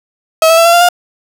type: tone with pitch steps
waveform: 35% pulse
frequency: 643 / 655.4 / 668 / 680.8 / 693.9 / 707.3 Hz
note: E5 / E5 / E5 / F5 / F5 / F5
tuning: -43 / -10 / +23 / -44 / -11 / +22 cents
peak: -3 dBFS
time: 0.42-0.888 s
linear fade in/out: 2 ms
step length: 78 ms
effects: none